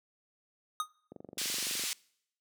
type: tone with exponential decay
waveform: square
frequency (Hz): 1241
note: D#6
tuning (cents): -5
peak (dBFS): -27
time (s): 0.8-0.89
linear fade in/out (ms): 1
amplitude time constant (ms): 18
type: click train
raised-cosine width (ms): 2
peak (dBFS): -31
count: 18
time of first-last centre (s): 1.12-1.837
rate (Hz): 23.7
type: band-pass noise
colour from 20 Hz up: pink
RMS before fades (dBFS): -35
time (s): 1.38-1.93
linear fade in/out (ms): 0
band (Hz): 3100 to 11000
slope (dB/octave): 12
effects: noise-tail reverb RT60 0.7 s tail -25 dB re dry + high-pass 200 Hz 12 dB/octave